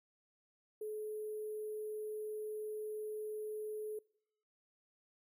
sine tone with sample-and-hold, 427.1 Hz, G#4, 48 cents sharp, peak -39 dBFS, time 0.81-3.99 s, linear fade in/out 5 ms, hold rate 11025 Hz, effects noise-tail reverb RT60 0.8 s tail -25 dB re dry

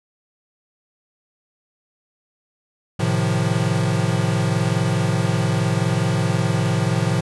square chord, F dominant seventh, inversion first, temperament equal, 110 / 130.81 / 155.56 / 174.61 Hz, A2 / C3 / Eb3 / F3, 0 / 0 / 0 / 0 cents, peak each -23 / -24 / -25 / -24 dBFS, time 2.99-7.21 s, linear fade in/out 10 ms, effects resampled to 24000 Hz

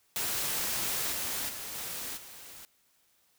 white noise with level steps, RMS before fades -32 / -34 / -40 / -38 / -48 dBFS, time 0.16-2.65 s, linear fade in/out 0 ms, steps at 1.11 / 1.48 / 1.74 / 2.16 s, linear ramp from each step 20 ms, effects white hiss -69 dBFS RMS until 3.38 s

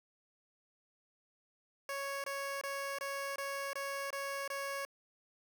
15% pulse tone bursts, 554.4 Hz, C#5, in tune, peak -31 dBFS, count 8, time 1.89-4.851 s, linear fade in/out 2 ms, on 350 ms, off 23 ms, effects none

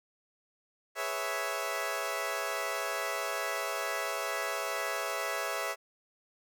15% pulse chord, C# minor seventh, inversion second, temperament equal, 415.3 / 493.9 / 554.4 / 659.3 Hz, G#4 / B4 / C#5 / E5, 0 / 0 / 0 / 0 cents, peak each -34 / -34 / -31 / -29 dBFS, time 0.95-5.76 s, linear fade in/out 50 ms, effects none

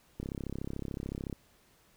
click train, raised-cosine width 3 ms, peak -24 dBFS, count 39, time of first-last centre 0.2-1.328 s, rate 33.7 Hz, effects pink hiss -65 dBFS RMS until 1.96 s

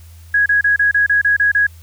sine tone bursts, 1661.2 Hz, G#6, in tune, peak -10 dBFS, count 9, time 0.34-1.668 s, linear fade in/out 5 ms, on 120 ms, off 31 ms, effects added 83 Hz sine -37 dBFS peak until 1.82 s + white hiss -50 dBFS RMS until 1.82 s

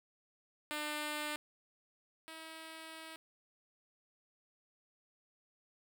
5% pulse tone pair in turn, 299.8 / 321.3 Hz, D4 / E4, +36 / -44 cents, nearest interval minor second, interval 120 cents, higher second, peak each -26 / -36 dBFS, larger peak first, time 0.71-1.36 / 2.28-3.16 s, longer second, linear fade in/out 0 ms, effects none

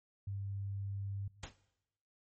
sine tone, 99.1 Hz, G2, 19 cents sharp, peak -37 dBFS, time 0.27-1.28 s, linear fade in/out 5 ms
pink noise with exponential decay, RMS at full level -39 dBFS, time 1.43-1.56 s, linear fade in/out 5 ms, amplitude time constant 28 ms
effects noise-tail reverb RT60 0.9 s tail -19 dB re dry + MP3 32 kbps

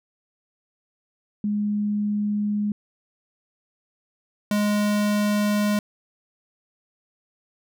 sine / square tone pair in turn, 207.7 / 207.7 Hz, G#3 / G#3, 0 / 0 cents, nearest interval unison, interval 0 cents, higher neither, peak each -21 / -20 dBFS, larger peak second, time 1.44-2.72 / 4.51-5.79 s, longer neither, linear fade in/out 2 ms, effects none

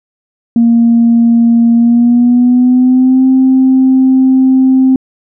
sine tone with pitch glide, 233.1 to 261.6 Hz, A#3 to C4, 0 to 0 cents, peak -3 dBFS, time 0.56-4.96 s, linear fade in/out 2 ms, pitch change +200 cents, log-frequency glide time 1.74-3.26 s, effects tanh soft clip ceiling 0 dBFS

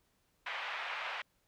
white band-pass noise, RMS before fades -40 dBFS, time 0.46-1.22 s, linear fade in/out 5 ms, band 680 to 2700 Hz, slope 24 dB/octave, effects pink hiss -75 dBFS RMS until 1.47 s

